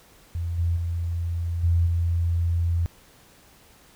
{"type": "tone with level steps", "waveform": "sine", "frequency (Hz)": 85.1, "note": "F2", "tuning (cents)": -44, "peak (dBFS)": [-25, -20, -24, -17, -20], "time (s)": [0.35, 2.86], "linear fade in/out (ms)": 0, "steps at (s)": [0.58, 0.76, 1.63, 1.86], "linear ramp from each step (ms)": 10, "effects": ["pink hiss -54 dBFS RMS until 3.95 s"]}